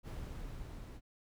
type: noise with level ramp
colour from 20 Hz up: brown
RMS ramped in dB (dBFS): -42 to -48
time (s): 0.03-1.01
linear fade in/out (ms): 50
effects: none